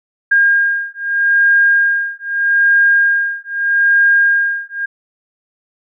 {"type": "beating tone pair", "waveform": "sine", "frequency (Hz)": [1615, 1615.8], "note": ["G#6", "G#6"], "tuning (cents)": [-49, -48], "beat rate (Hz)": 0.8, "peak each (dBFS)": [-13, -13], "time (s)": [0.31, 4.86], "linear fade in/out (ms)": 10, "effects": []}